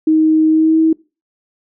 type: tone with pitch glide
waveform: sine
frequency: 314.5 to 320.7 Hz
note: D#4 to E4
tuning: +19 to -48 cents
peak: -8 dBFS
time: 0.07-0.93 s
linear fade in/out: 5 ms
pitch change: +33 cents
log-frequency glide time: 0.49-0.79 s
effects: noise-tail reverb RT60 0.3 s tail -23 dB re dry